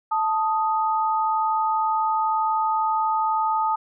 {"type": "tone pair together", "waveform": "sine", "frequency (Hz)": [879, 1246.7], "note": ["A5", "D#6"], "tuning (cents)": [-2, 3], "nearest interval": "tritone", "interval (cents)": 605, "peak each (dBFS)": [-21, -24], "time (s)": [0.11, 3.76], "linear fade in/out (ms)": 10, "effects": []}